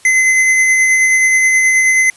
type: tone with tremolo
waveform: square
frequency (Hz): 2049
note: C7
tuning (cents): -37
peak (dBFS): -8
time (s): 0.05-2.1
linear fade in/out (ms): 2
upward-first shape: sine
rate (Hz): 9.4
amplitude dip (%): 25
effects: white hiss -44 dBFS RMS until 2.16 s + resampled to 24000 Hz